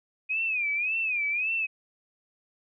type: tone with vibrato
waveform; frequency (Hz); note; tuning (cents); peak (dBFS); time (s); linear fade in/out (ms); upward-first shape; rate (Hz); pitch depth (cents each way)
sine; 2485; D#7; -3; -25; 0.29-1.67; 20; sine; 1.8; 140
effects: none